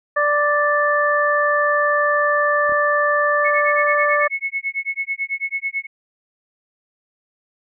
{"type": "harmonic tone", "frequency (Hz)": 587.3, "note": "D5", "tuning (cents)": 0, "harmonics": [1, 2, 3], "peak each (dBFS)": [-19, -19, -19], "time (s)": [0.16, 4.28], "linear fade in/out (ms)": 10}
{"type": "clicks", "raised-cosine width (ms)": 2, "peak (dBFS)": -25, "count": 2, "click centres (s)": [2.695, 2.722]}
{"type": "tone with tremolo", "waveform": "sine", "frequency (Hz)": 2194, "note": "C#7", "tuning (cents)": -18, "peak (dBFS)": -18, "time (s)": [3.44, 5.87], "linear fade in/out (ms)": 20, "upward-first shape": "sine", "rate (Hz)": 9.1, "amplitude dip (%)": 100}
{"effects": []}